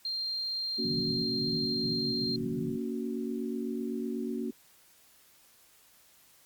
sine tone, 4186 Hz, C8, in tune, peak -31 dBFS, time 0.05-2.36 s, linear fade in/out 2 ms
sine chord, F# major, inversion first, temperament equal with one note detuned, 233.1 / 281.2 / 370 Hz, A#3 / C#4 / F#4, 0 / +25 / 0 cents, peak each -34 / -37 / -37 dBFS, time 0.78-4.51 s, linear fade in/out 10 ms
white band-pass noise, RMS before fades -39 dBFS, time 0.84-2.77 s, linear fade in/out 10 ms, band 120 to 190 Hz, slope 96 dB/octave
effects white hiss -61 dBFS RMS until 6.45 s + Opus 48 kbps

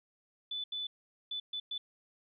sine tone bursts at uneven times, 3490 Hz, A7, 15 cents flat, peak -35 dBFS, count 5, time 0.51-0.64 / 0.72-0.87 / 1.31-1.4 / 1.53-1.6 / 1.71-1.78 s, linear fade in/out 5 ms, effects none

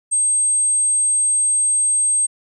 sine tone, 8400 Hz, C9, 6 cents sharp, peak -14 dBFS, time 0.11-2.27 s, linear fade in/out 20 ms, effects none

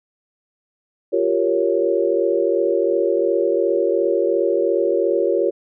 sine chord, G half-diminished seventh, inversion third, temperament equal, 349.2 / 392 / 466.2 / 554.4 Hz, F4 / G4 / Bb4 / Db5, 0 / 0 / 0 / 0 cents, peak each -21 dBFS, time 1.12-5.51 s, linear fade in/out 20 ms, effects none

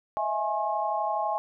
sine tone cluster, 635 / 667 / 835 / 1076 Hz, D#5 / E5 / G#5 / C6, +35 / +20 / +9 / +48 cents, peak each -34 / -32 / -28 / -32 dBFS, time 0.17-1.38 s, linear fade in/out 0 ms, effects none

